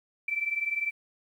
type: tone pair together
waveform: sine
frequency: 2329 / 2349 Hz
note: D7 / D7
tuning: -15 / 0 cents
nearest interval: unison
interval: 15 cents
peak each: -29 / -32 dBFS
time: 0.28-0.91 s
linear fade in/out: 5 ms
effects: 10-bit